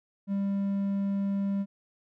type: tone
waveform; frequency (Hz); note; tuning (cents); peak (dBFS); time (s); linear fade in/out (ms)
triangle; 198.1; G3; +18; -24; 0.27-1.66; 50
effects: none